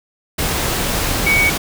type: tone in noise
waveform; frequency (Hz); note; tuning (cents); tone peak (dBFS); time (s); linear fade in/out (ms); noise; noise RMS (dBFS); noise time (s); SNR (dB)
sine; 2244; C#7; +21; -12; 1.26-1.5; 10; pink; -19; 0.38-1.58; +4
effects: none